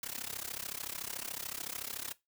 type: noise with amplitude modulation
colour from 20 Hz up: white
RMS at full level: -37 dBFS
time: 0.03-2.13 s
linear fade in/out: 2 ms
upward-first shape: sine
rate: 33.7 Hz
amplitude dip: 95%
effects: noise-tail reverb RT60 0.2 s tail -19 dB re dry